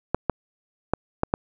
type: clicks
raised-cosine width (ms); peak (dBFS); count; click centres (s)
1; -6; 5; 0.146 / 0.297 / 0.936 / 1.234 / 1.339
effects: none